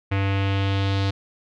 square tone with low-pass filter sweep, 98 Hz, G2, in tune, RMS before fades -22 dBFS, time 0.11-1.11 s, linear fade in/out 10 ms, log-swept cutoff 2400 to 4100 Hz, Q 2.6, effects none

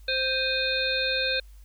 harmonic tone with a mistuned harmonic, 523.3 Hz, C5, in tune, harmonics 1 / 3 / 5 / 7 / 8, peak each -30 / -30 / -30 / -30 / -30 dBFS, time 0.08-1.4 s, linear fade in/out 5 ms, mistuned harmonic 5, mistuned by -89 cents, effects added 50 Hz sine -45 dBFS peak until 1.64 s + white hiss -63 dBFS RMS until 1.64 s

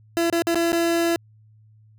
30% pulse tone with dropouts, 337.1 Hz, E4, 39 cents sharp, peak -16 dBFS, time 0.17-1.16 s, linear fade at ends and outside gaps 0 ms, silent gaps 0.299-0.326 / 0.421-0.47 / 0.545-0.556 / 0.72-0.729 s, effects added 108 Hz sine -50 dBFS peak until 1.98 s

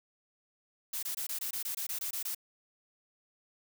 blue noise bursts, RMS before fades -36 dBFS, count 12, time 0.93-2.348 s, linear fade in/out 5 ms, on 98 ms, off 22 ms, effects none

